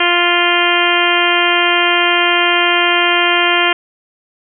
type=harmonic tone; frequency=349.2 Hz; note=F4; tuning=in tune; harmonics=1 / 2 / 3 / 4 / 5 / 6 / 7 / 8 / 9; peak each=-19 / -19 / -19 / -19 / -19 / -19 / -19 / -19 / -19 dBFS; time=0-3.73 s; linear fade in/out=5 ms; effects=none